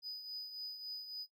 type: tone with tremolo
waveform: triangle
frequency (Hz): 4978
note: D#8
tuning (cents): 0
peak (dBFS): -37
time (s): 0.02-1.27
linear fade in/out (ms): 50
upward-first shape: triangle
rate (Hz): 3.6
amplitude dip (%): 65
effects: noise-tail reverb RT60 0.1 s tail -20 dB re dry + tanh soft clip ceiling -37 dBFS